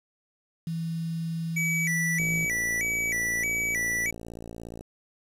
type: tone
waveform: sine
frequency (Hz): 164.81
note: E3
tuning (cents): 0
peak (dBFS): -28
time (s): 0.67-2.45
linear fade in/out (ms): 2
type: tone with vibrato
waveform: square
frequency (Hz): 2118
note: C7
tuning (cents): +21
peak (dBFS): -26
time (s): 1.56-4.11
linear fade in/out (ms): 10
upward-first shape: square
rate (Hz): 1.6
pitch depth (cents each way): 130
type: click train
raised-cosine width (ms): 2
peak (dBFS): -27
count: 150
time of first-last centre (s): 2.2-4.809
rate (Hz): 57.1
effects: resampled to 32000 Hz + 8-bit